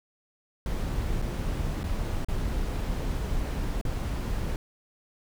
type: noise with dropouts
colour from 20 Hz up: brown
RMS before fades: -29 dBFS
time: 0.66-4.56 s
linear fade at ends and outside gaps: 1 ms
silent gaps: 1.218-1.223 / 1.832-1.84 / 2.247-2.285 / 3.813-3.851 s
effects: none